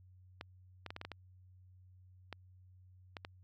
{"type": "clicks", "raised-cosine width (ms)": 0.3, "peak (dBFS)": -27, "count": 10, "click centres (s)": [0.411, 0.863, 0.905, 0.964, 1.014, 1.05, 1.117, 2.327, 3.168, 3.249], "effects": ["added 92 Hz sine -58 dBFS peak until 3.43 s"]}